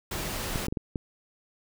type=noise; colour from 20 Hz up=pink; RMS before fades=-33 dBFS; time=0.11-0.67 s; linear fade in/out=5 ms
type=clicks; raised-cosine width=3 ms; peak=-17 dBFS; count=5; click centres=0.558 / 0.684 / 0.725 / 0.772 / 0.958 s
effects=none